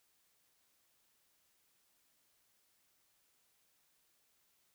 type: silence
effects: white hiss -75 dBFS RMS until 4.74 s